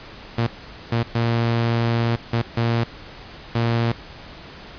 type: tone bursts at uneven times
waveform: sawtooth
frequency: 116.54 Hz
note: A#2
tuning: in tune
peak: -14 dBFS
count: 6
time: 0.38-0.47 / 0.92-1.03 / 1.15-2.16 / 2.33-2.42 / 2.57-2.84 / 3.55-3.92 s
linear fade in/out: 5 ms
effects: pink hiss -40 dBFS RMS until 4.78 s + resampled to 11025 Hz